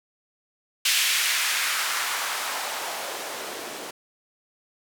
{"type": "noise with band-pass filter sweep", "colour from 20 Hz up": "blue", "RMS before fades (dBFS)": -27, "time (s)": [0.85, 3.91], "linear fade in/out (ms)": 5, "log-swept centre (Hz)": [2700, 350], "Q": 1.3, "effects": []}